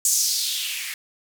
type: noise with band-pass filter sweep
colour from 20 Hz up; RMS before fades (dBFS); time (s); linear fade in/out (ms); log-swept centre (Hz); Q
violet; -24; 0.05-0.94; 2; 7300 to 1900; 3.1
effects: none